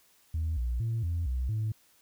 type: tone with pitch steps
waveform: sine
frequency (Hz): 79.9 / 59.9 / 113.9 / 84.7 / 63.4 / 108.8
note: D#2 / A#1 / A#2 / E2 / B1 / A2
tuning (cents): +47 / +48 / -40 / +48 / +46 / -19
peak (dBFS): -26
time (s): 0.34-1.72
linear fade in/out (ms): 5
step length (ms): 230
effects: tanh soft clip ceiling -25 dBFS + white hiss -64 dBFS RMS until 2.01 s